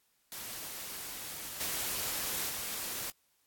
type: noise with level steps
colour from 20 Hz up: white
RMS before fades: -42 / -35 / -38 dBFS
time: 0.32-3.1 s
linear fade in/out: 0 ms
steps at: 1.6 / 2.49 s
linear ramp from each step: 10 ms
effects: white hiss -73 dBFS RMS until 3.46 s + AAC 64 kbps